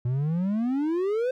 triangle exponential sweep, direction up, 118.7 to 523.3 Hz, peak -21 dBFS, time 0.05-1.31 s, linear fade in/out 5 ms, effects none

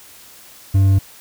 triangle tone with hard clipping, 97 Hz, G2, 18 cents flat, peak -11 dBFS, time 0.74-0.99 s, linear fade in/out 10 ms, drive 7 dB, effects white hiss -43 dBFS RMS until 1.2 s

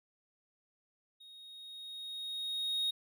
triangle tone with level ramp, 3740 Hz, A#7, 5 cents sharp, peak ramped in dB -51 to -28 dBFS, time 1.2-2.91 s, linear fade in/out 10 ms, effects none

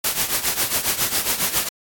white noise with tremolo, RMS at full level -18 dBFS, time 0.04-1.69 s, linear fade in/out 5 ms, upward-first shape triangle, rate 7.3 Hz, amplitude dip 80%, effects AAC 64 kbps

